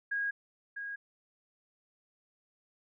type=tone with echo; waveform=sine; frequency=1639 Hz; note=G#6; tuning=23 cents flat; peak=-30 dBFS; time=0.11-0.31 s; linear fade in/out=10 ms; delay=650 ms; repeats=1; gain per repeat=-7 dB; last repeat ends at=0.96 s; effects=none